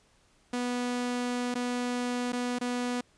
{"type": "tone with dropouts", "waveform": "sawtooth", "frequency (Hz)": 245.5, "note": "B3", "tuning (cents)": -10, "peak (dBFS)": -25, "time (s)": [0.53, 3.01], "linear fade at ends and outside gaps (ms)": 5, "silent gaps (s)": [[1.543, 1.553], [2.322, 2.33], [2.587, 2.611]], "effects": ["pink hiss -65 dBFS RMS until 3.17 s", "resampled to 22050 Hz"]}